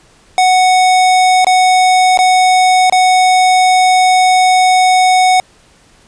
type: tone with dropouts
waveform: square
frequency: 740 Hz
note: F#5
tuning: in tune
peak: -7 dBFS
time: 0.38-5.4 s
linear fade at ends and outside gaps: 1 ms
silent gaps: 1.446-1.468 / 2.174-2.189 / 2.898-2.924 s
effects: pink hiss -47 dBFS RMS until 6.07 s + resampled to 22050 Hz